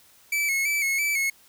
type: tone with vibrato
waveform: 45% pulse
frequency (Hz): 2245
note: C#7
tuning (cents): +21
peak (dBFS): -22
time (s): 0.32-1.3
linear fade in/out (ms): 5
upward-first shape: square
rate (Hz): 3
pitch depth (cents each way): 51
effects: white hiss -56 dBFS RMS until 1.48 s